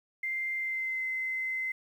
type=tone with pitch glide; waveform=sine; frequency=2093 to 2058 Hz; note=C7 to C7; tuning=0 to -29 cents; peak=-30 dBFS; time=0.23-1.72 s; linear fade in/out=5 ms; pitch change=-29 cents; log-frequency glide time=0.55-1.02 s; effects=10-bit